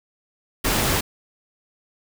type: noise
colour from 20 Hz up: pink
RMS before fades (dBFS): -21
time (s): 0.64-1.01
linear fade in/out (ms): 10
effects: none